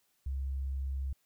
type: tone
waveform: sine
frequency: 67.4 Hz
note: C#2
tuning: 48 cents flat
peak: -32 dBFS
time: 0.26-1.13 s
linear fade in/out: 5 ms
effects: white hiss -74 dBFS RMS until 1.25 s